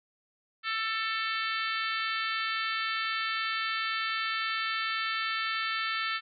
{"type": "harmonic tone with a mistuned harmonic", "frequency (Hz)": 443.8, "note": "A4", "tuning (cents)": 15, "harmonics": [3, 4, 5, 6, 7, 8, 9, 10], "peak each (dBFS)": [-33, -35, -37, -39, -40, -41, -42, -43], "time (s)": [0.63, 6.21], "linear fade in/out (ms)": 50, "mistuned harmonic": 10, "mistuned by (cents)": 22, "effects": []}